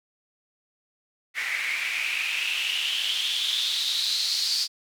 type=noise with band-pass filter sweep; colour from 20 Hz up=white; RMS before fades=-27 dBFS; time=1.34-4.68 s; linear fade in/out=50 ms; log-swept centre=2000 to 4700 Hz; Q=6.7; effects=none